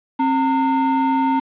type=ring-modulated tone; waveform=triangle; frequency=590 Hz; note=D5; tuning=8 cents sharp; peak=-10 dBFS; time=0.19-1.4 s; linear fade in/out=10 ms; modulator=323 Hz; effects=resampled to 8000 Hz + 7-bit